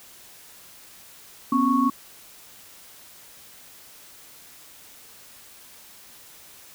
sine tone cluster, 245 / 270.8 / 1107 Hz, B3 / C#4 / C#6, -14 / -40 / -3 cents, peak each -22 dBFS, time 1.52-1.9 s, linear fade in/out 5 ms, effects white hiss -48 dBFS RMS until 6.74 s

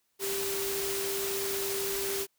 sine tone in noise, 393.7 Hz, G4, 8 cents sharp, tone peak -33 dBFS, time 0.19-2.27 s, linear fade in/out 50 ms, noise white, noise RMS -34 dBFS, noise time 0.19-2.27 s, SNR -2 dB, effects white hiss -75 dBFS RMS until 2.38 s

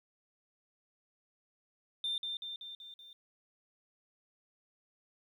sine tone with echo, 3589 Hz, A7, 34 cents sharp, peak -31 dBFS, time 2.04-2.18 s, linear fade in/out 2 ms, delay 190 ms, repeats 5, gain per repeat -4 dB, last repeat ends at 3.13 s, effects tanh soft clip ceiling -29 dBFS + 12-bit

